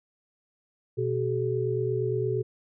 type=tone cluster; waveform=sine; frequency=122.7 / 378.2 / 426.8 Hz; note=B2 / F#4 / G#4; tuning=-11 / +38 / +47 cents; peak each=-29 dBFS; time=0.97-2.43 s; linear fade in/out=20 ms; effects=none